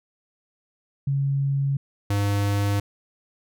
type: tone pair in turn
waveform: sine / square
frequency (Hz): 138.59 / 101.18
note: C#3 / G#2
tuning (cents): 0 / -45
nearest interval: perfect fourth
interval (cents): 545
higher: first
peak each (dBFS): -20 / -21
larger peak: first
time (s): 1.07-1.77 / 2.1-2.8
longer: neither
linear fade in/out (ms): 5
effects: none